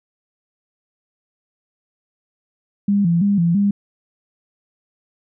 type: tone with vibrato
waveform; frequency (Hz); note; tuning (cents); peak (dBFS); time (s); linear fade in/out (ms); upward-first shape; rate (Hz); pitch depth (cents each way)
sine; 185; F#3; 0; -13; 2.88-3.71; 5; square; 3; 150
effects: none